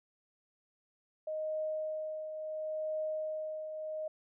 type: tone with tremolo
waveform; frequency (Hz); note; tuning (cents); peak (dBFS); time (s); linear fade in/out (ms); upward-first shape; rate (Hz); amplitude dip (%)
sine; 622.3; D#5; 0; -32; 1.27-4.08; 5; triangle; 0.72; 55
effects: none